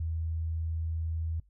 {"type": "tone", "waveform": "sine", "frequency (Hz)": 81.2, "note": "E2", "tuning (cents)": -26, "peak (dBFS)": -30, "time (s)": [0, 1.4], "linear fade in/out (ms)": 5, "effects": ["noise-tail reverb RT60 0.1 s tail -20 dB re dry", "added 50 Hz sine -60 dBFS peak until 1.49 s"]}